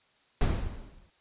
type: noise with exponential decay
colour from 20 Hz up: brown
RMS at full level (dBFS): -21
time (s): 0.41-1.1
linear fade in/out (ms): 1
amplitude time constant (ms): 150
effects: white hiss -66 dBFS RMS until 1.2 s + resampled to 8000 Hz